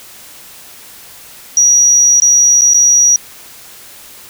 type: tone with dropouts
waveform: sine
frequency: 5780 Hz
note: F#8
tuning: 41 cents flat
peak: -5 dBFS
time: 1.57-3.16 s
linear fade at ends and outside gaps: 1 ms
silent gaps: 2.2-2.22 / 2.611-2.618 / 2.736-2.744 s
effects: white hiss -36 dBFS RMS until 4.29 s